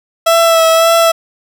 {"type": "tone with vibrato", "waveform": "30% pulse", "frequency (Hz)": 659.3, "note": "E5", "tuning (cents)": 0, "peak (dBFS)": -4, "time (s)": [0.26, 1.12], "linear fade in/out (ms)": 10, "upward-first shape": "sine", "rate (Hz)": 1.8, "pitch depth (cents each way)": 25, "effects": []}